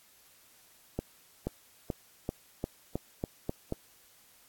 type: accelerating click train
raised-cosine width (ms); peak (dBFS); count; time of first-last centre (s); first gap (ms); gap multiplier
2; -18; 9; 0.99-3.724; 480; 0.9
effects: white hiss -61 dBFS RMS until 4.48 s + AAC 64 kbps